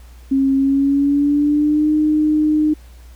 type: tone with pitch glide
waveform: sine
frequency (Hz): 270.4 to 305.3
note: C#4 to D#4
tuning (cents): -43 to -33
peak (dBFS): -12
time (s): 0.31-2.74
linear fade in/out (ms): 10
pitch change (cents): +210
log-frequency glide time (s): 0.56-1.91
effects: added 60 Hz sine -38 dBFS peak until 3.15 s + pink hiss -51 dBFS RMS until 3.15 s